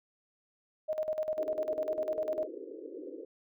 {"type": "tone with tremolo", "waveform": "sine", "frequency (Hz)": 622.3, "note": "D#5", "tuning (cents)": 0, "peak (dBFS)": -28, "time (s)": [0.88, 2.48], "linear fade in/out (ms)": 20, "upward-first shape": "square", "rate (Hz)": 10, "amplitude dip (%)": 70}
{"type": "band-pass noise", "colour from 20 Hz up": "white", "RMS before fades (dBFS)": -44, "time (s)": [1.37, 3.25], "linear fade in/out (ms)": 5, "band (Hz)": [280, 520], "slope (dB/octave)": 96}
{"effects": []}